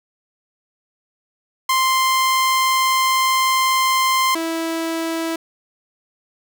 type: tone pair in turn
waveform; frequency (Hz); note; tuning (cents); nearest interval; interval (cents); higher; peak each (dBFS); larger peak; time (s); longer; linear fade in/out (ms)
sawtooth; 1046.5 / 327.9; C6 / E4; 0 / -9; octave + minor sixth; 2009; first; -11 / -17; first; 1.69-4.35 / 4.35-5.36; first; 5
effects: none